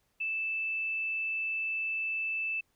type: tone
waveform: sine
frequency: 2637 Hz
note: E7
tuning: in tune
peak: -30 dBFS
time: 0.2-2.61 s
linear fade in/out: 10 ms
effects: pink hiss -74 dBFS RMS until 2.75 s